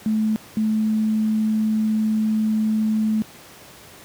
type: tone bursts at uneven times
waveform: sine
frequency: 217.2 Hz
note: A3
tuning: 22 cents flat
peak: -17 dBFS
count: 2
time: 0.06-0.36 / 0.57-3.22 s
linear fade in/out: 0 ms
effects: pink hiss -44 dBFS RMS until 4.04 s + high-pass 100 Hz 12 dB/octave